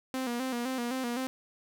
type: tone with vibrato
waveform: sawtooth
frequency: 249.5 Hz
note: B3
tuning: 18 cents sharp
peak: -27 dBFS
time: 0.14-1.27 s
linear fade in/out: 0 ms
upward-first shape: square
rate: 3.9 Hz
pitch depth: 75 cents each way
effects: none